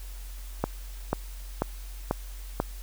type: click train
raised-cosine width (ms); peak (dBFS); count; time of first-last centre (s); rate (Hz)
1; -10; 5; 0.64-2.601; 2.04
effects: added 45 Hz sine -37 dBFS peak until 2.82 s + white hiss -50 dBFS RMS until 2.82 s